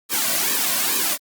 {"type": "noise with flanger", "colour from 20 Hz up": "white", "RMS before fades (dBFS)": -21, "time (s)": [0.09, 1.18], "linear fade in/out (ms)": 50, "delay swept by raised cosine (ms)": [1.4, 2.4], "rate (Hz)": 2.3, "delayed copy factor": -1, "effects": ["high-pass 200 Hz 12 dB/octave", "Opus 48 kbps"]}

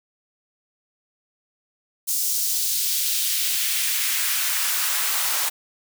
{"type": "noise with high-pass filter sweep", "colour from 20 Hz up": "white", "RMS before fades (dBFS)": -23, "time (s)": [2.07, 5.5], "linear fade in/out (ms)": 20, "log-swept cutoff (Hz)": [6400, 780], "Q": 1.1, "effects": []}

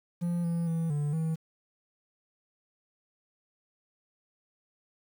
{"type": "tone with pitch steps", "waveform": "triangle", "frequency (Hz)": [173, 168.9, 164.8, 146.6, 160.9], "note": ["F3", "E3", "E3", "D3", "E3"], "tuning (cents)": [-16, 42, 0, -3, -42], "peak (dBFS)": -25, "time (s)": [0.21, 1.36], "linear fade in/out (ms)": 20, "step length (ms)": 230, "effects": ["9-bit"]}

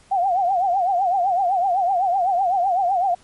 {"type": "tone with vibrato", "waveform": "sine", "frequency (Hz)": 742, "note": "F#5", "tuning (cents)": 5, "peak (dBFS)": -16, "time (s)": [0.11, 3.15], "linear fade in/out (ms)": 10, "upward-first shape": "triangle", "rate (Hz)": 7.9, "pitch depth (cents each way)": 160, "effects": ["pink hiss -53 dBFS RMS until 3.23 s", "MP3 48 kbps"]}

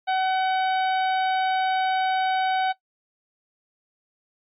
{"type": "harmonic tone", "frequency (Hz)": 754, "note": "F#5", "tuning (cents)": 32, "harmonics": [1, 2, 3, 4, 5, 6], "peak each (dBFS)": [-21, -30, -36, -36, -38, -49], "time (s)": [0.07, 2.73], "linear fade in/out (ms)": 20, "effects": ["noise-tail reverb RT60 0.1 s tail -18 dB re dry", "Opus 48 kbps"]}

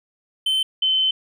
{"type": "tone pair in turn", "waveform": ["triangle", "sine"], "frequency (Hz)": [3078, 3065], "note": ["G7", "G7"], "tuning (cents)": [-32, -40], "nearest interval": "unison", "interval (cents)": 8, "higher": "first", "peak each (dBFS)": -16, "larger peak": "neither", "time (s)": [[0.46, 0.63], [0.82, 1.11]], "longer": "second", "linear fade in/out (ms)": 5, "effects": []}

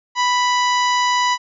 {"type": "harmonic tone", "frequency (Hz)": 987.8, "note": "B5", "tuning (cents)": 0, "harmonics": [1, 2, 3, 4, 5, 6, 7], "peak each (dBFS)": [-16, -22, -26, -28, -30, -32, -33], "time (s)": [0.15, 1.38], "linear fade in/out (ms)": 50, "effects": []}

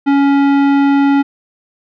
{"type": "tone with tanh clipping", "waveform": "sine", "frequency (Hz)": 279.6, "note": "C#4", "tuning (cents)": 15, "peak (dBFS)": -10, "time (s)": [0.06, 1.23], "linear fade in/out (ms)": 20, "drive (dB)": 16, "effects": []}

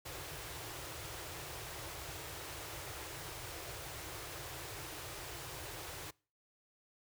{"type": "band-stop noise", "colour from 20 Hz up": "pink", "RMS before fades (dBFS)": -45, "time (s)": [0.05, 6.11], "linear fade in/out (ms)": 10, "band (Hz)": [160, 300], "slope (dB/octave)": 96, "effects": ["noise-tail reverb RT60 0.4 s tail -25 dB re dry", "high-pass 60 Hz 12 dB/octave"]}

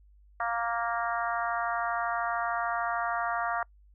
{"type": "harmonic tone", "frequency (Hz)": 233.1, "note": "A#3", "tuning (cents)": 0, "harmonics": [3, 4, 5, 6, 7, 8], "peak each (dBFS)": [-32, -36, -33, -35, -40, -40], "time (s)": [0.4, 3.63], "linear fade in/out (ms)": 2, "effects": ["noise-tail reverb RT60 0.1 s tail -26 dB re dry", "added 50 Hz sine -55 dBFS peak until 3.94 s"]}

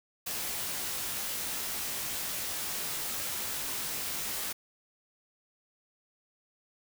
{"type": "noise with comb filter", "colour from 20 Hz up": "white", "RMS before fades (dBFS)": -35, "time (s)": [0.26, 4.53], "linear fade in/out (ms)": 10, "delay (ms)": 17, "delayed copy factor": -0.55, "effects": []}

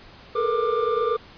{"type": "tone cluster", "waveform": "triangle", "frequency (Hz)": [433.1, 461.9, 482.6, 1189], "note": ["A4", "A#4", "B4", "D6"], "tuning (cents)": [-27, -16, -40, 21], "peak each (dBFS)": -24, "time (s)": [0.35, 1.17], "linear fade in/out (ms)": 10, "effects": ["pink hiss -47 dBFS RMS until 1.37 s", "resampled to 11025 Hz"]}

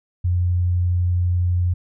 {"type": "tone", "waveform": "sine", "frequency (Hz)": 88.8, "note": "F2", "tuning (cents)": 29, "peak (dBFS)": -16, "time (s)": [0.24, 1.74], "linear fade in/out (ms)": 10, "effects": []}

